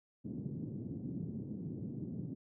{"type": "band-pass noise", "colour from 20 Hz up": "pink", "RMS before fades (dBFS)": -42, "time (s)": [0.24, 2.35], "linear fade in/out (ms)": 20, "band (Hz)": [120, 300], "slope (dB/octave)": 24, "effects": []}